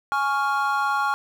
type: chord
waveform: triangle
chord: Db major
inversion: second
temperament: equal with one note detuned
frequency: 833.5 / 1108.7 / 1396.9 Hz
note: Ab5 / Db6 / F6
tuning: +6 / 0 / 0 cents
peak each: -23 dBFS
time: 0.12-1.14 s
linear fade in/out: 0 ms
effects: 8-bit